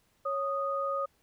sine tone pair together, 552.4 / 1240 Hz, C#5 / D#6, -6 / -6 cents, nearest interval octave + major second, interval 1400 cents, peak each -32 / -31 dBFS, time 0.25-1.06 s, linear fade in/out 10 ms, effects pink hiss -70 dBFS RMS until 1.22 s

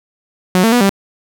sawtooth tone with pitch steps, 183.2 / 226 / 243.8 / 196.6 Hz, F#3 / A3 / B3 / G3, -17 / +47 / -22 / +5 cents, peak -5 dBFS, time 0.55-0.894 s, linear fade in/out 0 ms, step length 86 ms, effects none

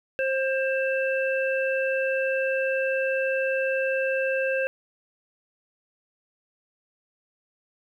harmonic tone, 531 Hz, C5, 25 cents sharp, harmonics 1 / 3 / 5, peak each -24 / -29 / -31 dBFS, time 0.19-4.67 s, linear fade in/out 0 ms, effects 10-bit

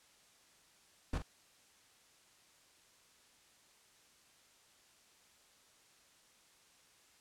brown noise with echo, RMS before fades -35 dBFS, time 1.13-1.18 s, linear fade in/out 5 ms, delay 43 ms, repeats 1, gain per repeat -9 dB, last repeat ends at 1.223 s, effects white hiss -66 dBFS RMS until 7.2 s + low-pass 9000 Hz 12 dB/octave

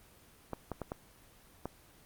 clicks, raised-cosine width 1 ms, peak -22 dBFS, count 5, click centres 0.533 / 0.717 / 0.817 / 0.919 / 1.656 s, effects pink hiss -60 dBFS RMS until 2.05 s + Opus 24 kbps

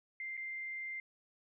sine tone with dropouts, 2093 Hz, C7, in tune, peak -39 dBFS, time 0.2-1 s, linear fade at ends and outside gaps 2 ms, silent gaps 0.369-0.375 s, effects none

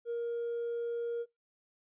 triangle tone with hard clipping, 470 Hz, A#4, 14 cents sharp, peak -32 dBFS, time 0.05-1.26 s, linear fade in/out 50 ms, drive 2 dB, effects noise-tail reverb RT60 0.2 s tail -25 dB re dry + resampled to 8000 Hz

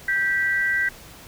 sine tone pair together, 1570 / 1953.1 Hz, G6 / B6, +2 / -20 cents, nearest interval major third, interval 378 cents, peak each -22 dBFS, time 0.08-0.89 s, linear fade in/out 5 ms, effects pink hiss -44 dBFS RMS until 1.27 s

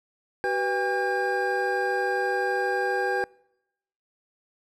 triangle tone cluster, 380.9 / 493 / 806 / 1608 Hz, G4 / B4 / G5 / G6, -50 / -3 / +48 / +44 cents, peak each -27 dBFS, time 0.44-3.24 s, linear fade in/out 0 ms, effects noise-tail reverb RT60 0.9 s tail -26 dB re dry

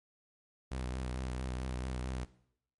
sawtooth tone with vibrato, 63.4 Hz, B1, 46 cents sharp, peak -32 dBFS, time 0.71-2.25 s, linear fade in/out 10 ms, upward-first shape triangle, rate 4.5 Hz, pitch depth 53 cents each way, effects noise-tail reverb RT60 0.7 s tail -18 dB re dry + MP3 48 kbps

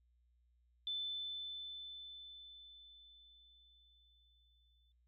sine tone with exponential decay, 3520 Hz, A7, in tune, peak -37 dBFS, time 0.87-4.92 s, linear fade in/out 1 ms, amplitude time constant 880 ms, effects added 60 Hz sine -70 dBFS peak until 5.07 s

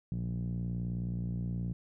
5% pulse tone with low-pass filter, 59 Hz, A#1, 22 cents sharp, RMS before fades -35 dBFS, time 0.12-1.73 s, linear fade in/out 0 ms, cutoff 150 Hz, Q 5, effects none

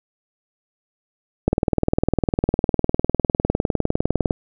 click train, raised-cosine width 2 ms, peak -3 dBFS, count 57, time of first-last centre 1.48-4.308 s, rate 19.8 Hz, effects none

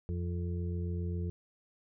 harmonic tone, 87.31 Hz, F2, in tune, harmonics 1 / 2 / 4 / 5, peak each -33 / -39 / -45 / -47 dBFS, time 0.09-1.3 s, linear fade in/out 0 ms, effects none

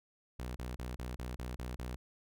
sawtooth tone bursts, 61.74 Hz, B1, in tune, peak -35 dBFS, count 8, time 0.39-1.96 s, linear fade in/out 5 ms, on 170 ms, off 30 ms, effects none

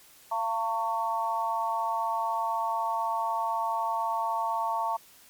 sine tone cluster, 684 / 904 / 1114 Hz, F5 / A5 / C#6, -36 / +47 / +8 cents, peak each -33 / -28 / -32 dBFS, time 0.31-4.97 s, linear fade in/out 10 ms, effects white hiss -55 dBFS RMS until 5.29 s + MP3 96 kbps

